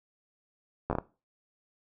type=slowing click train; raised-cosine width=1 ms; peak=-15 dBFS; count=5; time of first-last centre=0.9-0.985 s; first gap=12 ms; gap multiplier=1.4; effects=noise-tail reverb RT60 0.3 s tail -18 dB re dry